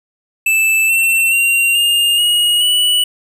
square tone with pitch steps, 2637 / 2697 / 2759 / 2821 / 2886 / 2951 Hz, E7 / E7 / F7 / F7 / F#7 / F#7, 0 / +39 / -22 / +17 / -44 / -5 cents, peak -11 dBFS, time 0.46-3.04 s, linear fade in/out 5 ms, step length 430 ms, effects none

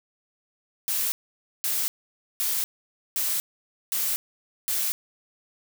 blue noise bursts, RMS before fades -26 dBFS, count 6, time 0.88-4.92 s, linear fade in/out 0 ms, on 240 ms, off 520 ms, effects none

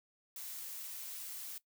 blue noise, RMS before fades -45 dBFS, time 0.36-1.58 s, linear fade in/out 2 ms, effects noise-tail reverb RT60 0.1 s tail -18 dB re dry

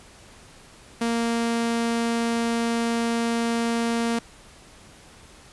sawtooth tone, 232.3 Hz, A#3, 6 cents flat, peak -18 dBFS, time 1.01-4.19 s, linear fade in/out 5 ms, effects pink hiss -49 dBFS RMS until 5.52 s + resampled to 24000 Hz

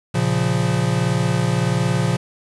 square chord, Bb minor, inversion none, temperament equal with one note detuned, 116.54 / 138.03 / 174.61 Hz, Bb2 / Db3 / F3, 0 / -7 / 0 cents, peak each -22 dBFS, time 0.14-2.17 s, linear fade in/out 10 ms, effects resampled to 24000 Hz + 7-bit

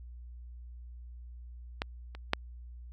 clicks, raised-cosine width 0.3 ms, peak -15 / -29 / -9 dBFS, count 3, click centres 1.819 / 2.15 / 2.334 s, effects added 60 Hz sine -44 dBFS peak until 2.92 s

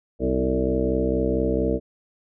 harmonic tone with a mistuned harmonic, 64.4 Hz, C2, 27 cents flat, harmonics 1 / 2 / 3 / 4 / 5 / 6 / 7 / 9 / 10, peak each -27 / -33 / -29 / -28 / -27 / -33 / -25 / -29 / -36 dBFS, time 0.19-1.8 s, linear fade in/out 50 ms, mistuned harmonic 5, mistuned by +35 cents, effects none

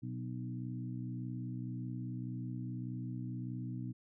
harmonic tone with a mistuned harmonic, 61.74 Hz, B1, in tune, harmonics 2 / 3 / 4 / 5, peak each -40 / -46 / -45 / -48 dBFS, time 0.02-3.93 s, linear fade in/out 20 ms, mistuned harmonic 4, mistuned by +22 cents, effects none

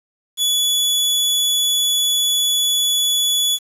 sawtooth tone, 3417 Hz, G#7, 49 cents sharp, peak -12 dBFS, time 0.37-3.59 s, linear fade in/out 50 ms, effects resampled to 32000 Hz + 7-bit

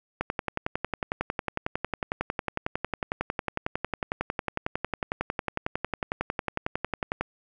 click train, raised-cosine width 0.5 ms, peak -12 dBFS, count 78, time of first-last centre 0.21-7.21 s, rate 11 Hz, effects none

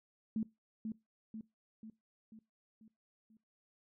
sine tone with echo, 220 Hz, A3, in tune, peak -32 dBFS, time 0.36-0.43 s, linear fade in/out 2 ms, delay 490 ms, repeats 6, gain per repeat -5 dB, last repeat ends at 3.37 s, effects noise-tail reverb RT60 0.2 s tail -20 dB re dry

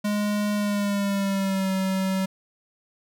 square tone with pitch glide, 207.5 to 190.28 Hz, G#3 to F#3, -1 to +49 cents, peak -23 dBFS, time 0.04-2.26 s, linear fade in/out 10 ms, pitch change -150 cents, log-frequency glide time 0.55-1.72 s, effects none

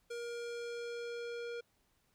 square tone with low-pass filter sweep, 472.8 Hz, A#4, 24 cents sharp, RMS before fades -42 dBFS, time 0.1-1.61 s, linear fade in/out 10 ms, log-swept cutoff 8800 to 3800 Hz, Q 0.87, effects pink hiss -75 dBFS RMS until 2.14 s

